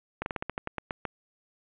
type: slowing click train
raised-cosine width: 0.5 ms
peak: -16 dBFS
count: 11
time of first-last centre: 0.22-1.052 s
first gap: 41 ms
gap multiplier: 1.15
effects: resampled to 8000 Hz + 8-bit